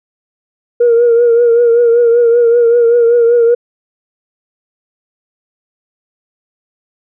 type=tone with vibrato; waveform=sine; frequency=471.3 Hz; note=A#4; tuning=19 cents sharp; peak=-4 dBFS; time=0.8-3.55 s; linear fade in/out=10 ms; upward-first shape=triangle; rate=5.2 Hz; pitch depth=50 cents each way; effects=tanh soft clip ceiling -2 dBFS